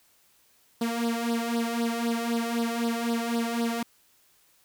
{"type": "tone with flanger", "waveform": "sawtooth", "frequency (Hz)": 232.9, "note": "A#3", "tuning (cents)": -1, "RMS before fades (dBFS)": -28, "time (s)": [0.81, 3.83], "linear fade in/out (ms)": 5, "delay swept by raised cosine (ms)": [0.21, 1.61], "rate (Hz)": 3.9, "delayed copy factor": 0.8, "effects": ["white hiss -63 dBFS RMS until 4.64 s"]}